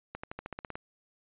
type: accelerating click train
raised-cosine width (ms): 0.5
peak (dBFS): -23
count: 10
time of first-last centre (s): 0.15-0.755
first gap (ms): 85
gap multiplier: 0.94
effects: resampled to 8000 Hz